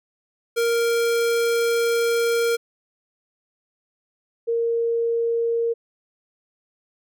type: tone pair in turn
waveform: square / sine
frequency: 466.2 / 464 Hz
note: A#4 / A#4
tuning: 0 / -8 cents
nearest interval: unison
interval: 8 cents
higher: first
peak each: -19 dBFS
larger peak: neither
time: 0.56-2.57 / 4.47-5.74 s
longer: first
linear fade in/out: 20 ms
effects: none

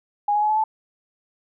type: tone with pitch steps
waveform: sine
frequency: 824 / 836 / 848.1 / 860.5 / 873 Hz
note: G#5 / G#5 / G#5 / A5 / A5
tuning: -14 / +11 / +36 / -39 / -14 cents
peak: -17 dBFS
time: 0.28-0.64 s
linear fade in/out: 5 ms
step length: 72 ms
effects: none

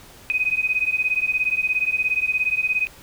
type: beating tone pair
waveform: sine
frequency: 2500 / 2517 Hz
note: D#7 / D#7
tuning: +8 / +19 cents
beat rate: 17 Hz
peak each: -22 dBFS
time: 0.3-2.87 s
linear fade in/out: 0 ms
effects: pink hiss -46 dBFS RMS until 3.02 s

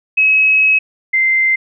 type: tone pair in turn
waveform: sine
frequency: 2562 / 2082 Hz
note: E7 / C7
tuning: -50 / -9 cents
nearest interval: major third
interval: 359 cents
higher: first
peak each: -8 / -10 dBFS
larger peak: first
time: 0.17-0.79 / 1.13-1.56 s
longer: first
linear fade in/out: 10 ms
effects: none

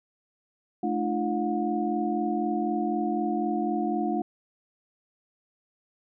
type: tone cluster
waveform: sine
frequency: 217.2 / 297.4 / 341.4 / 721 Hz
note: A3 / D4 / F4 / F#5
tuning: -22 / +22 / -39 / -45 cents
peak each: -30 dBFS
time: 0.83-4.22 s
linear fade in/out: 5 ms
effects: none

